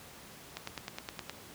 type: click train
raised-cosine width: 0.2 ms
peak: -20 dBFS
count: 8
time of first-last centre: 0.57-1.296 s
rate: 9.64 Hz
effects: pink hiss -51 dBFS RMS until 1.54 s + high-pass 80 Hz 12 dB/octave